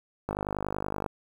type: click train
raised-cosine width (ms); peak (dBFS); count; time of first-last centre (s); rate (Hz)
1; -16; 40; 0.29-1.062; 50.5
effects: 8-bit